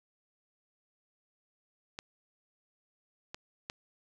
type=clicks; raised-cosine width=0.2 ms; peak=-22 / -23 / -20 dBFS; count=3; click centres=1.989 / 3.345 / 3.699 s; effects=none